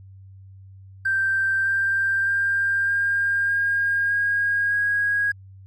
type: tone with pitch steps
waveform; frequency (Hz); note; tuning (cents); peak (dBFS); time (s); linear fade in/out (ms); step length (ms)
triangle; 1568 / 1580.7 / 1593.6 / 1606.5 / 1619.5 / 1632.7 / 1646; G6 / G6 / G6 / G6 / G#6 / G#6 / G#6; 0 / +14 / +28 / +42 / -44 / -30 / -16; -15; 1.05-5.32; 10; 610
effects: tanh soft clip ceiling -17 dBFS + added 96 Hz sine -42 dBFS peak until 5.66 s